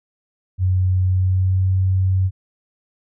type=tone with pitch glide; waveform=sine; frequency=92.5 to 94.12 Hz; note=F#2 to F#2; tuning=0 to +30 cents; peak=-14 dBFS; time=0.58-2.31 s; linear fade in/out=50 ms; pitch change=+30 cents; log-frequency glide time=1.05-1.7 s; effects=none